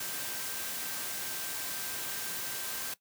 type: tone in noise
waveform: sine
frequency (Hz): 1568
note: G6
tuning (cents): 0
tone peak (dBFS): -48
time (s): 0-2.94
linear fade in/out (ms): 5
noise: white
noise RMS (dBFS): -37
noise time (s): 0-2.94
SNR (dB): -14
effects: noise-tail reverb RT60 0.1 s tail -18 dB re dry + high-pass 100 Hz 12 dB/octave

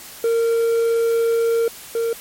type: tone pair in turn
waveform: triangle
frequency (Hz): 460.7 / 460.7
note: A#4 / A#4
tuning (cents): -20 / -20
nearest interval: unison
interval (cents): 0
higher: neither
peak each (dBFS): -13 / -16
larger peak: first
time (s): 0.24-1.68 / 1.95-2.13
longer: first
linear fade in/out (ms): 2
effects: white hiss -38 dBFS RMS until 2.2 s + MP3 64 kbps

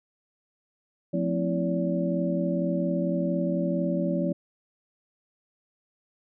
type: tone cluster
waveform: sine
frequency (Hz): 176.4 / 220.7 / 258.3 / 330.1 / 573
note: F3 / A3 / C4 / E4 / D5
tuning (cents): +18 / +5 / -22 / +2 / -43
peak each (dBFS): -27 / -35 / -31 / -31 / -30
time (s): 1.13-4.33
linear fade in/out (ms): 10
effects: none

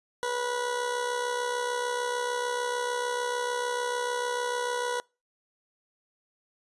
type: tone with amplitude modulation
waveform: 20% pulse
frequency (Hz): 488.6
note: B4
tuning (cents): -19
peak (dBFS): -21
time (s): 0.23-5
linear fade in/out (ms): 0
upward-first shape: sine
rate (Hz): 66.7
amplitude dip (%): 50
effects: noise-tail reverb RT60 0.3 s tail -26 dB re dry + resampled to 24000 Hz

